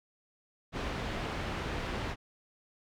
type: low-pass noise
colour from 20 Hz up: pink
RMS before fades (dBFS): -36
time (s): 0.72-2.16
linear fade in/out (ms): 50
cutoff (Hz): 3000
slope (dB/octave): 12
effects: none